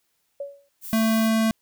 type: tone with exponential decay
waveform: sine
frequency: 563 Hz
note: C#5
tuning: 27 cents sharp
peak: -26 dBFS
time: 0.4-0.69 s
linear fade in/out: 5 ms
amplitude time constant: 63 ms
type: noise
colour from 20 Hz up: violet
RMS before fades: -36 dBFS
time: 0.81-1.3 s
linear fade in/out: 50 ms
type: tone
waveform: square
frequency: 222.4 Hz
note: A3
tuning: 19 cents sharp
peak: -19 dBFS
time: 0.93-1.51 s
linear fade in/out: 0 ms
effects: white hiss -71 dBFS RMS until 1.61 s